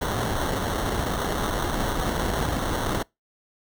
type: noise with sample-and-hold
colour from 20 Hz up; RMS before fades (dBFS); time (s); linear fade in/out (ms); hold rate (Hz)
pink; -26; 0.01-3.03; 10; 2450
effects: noise-tail reverb RT60 0.2 s tail -25 dB re dry